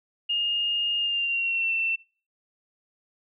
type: tone with pitch glide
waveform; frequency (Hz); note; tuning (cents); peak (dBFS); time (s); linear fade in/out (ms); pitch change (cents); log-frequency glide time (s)
sine; 2837 to 2686; F7 to E7; +27 to +32; -23; 0.29-1.96; 10; -95; 0.98-1.73
effects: noise-tail reverb RT60 0.4 s tail -23 dB re dry